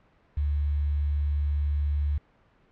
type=tone with quantisation; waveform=sine; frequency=72.9 Hz; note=D2; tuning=12 cents flat; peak=-23 dBFS; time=0.37-2.18 s; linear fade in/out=5 ms; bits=8; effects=pink hiss -62 dBFS RMS until 2.71 s + low-pass 2000 Hz 12 dB/octave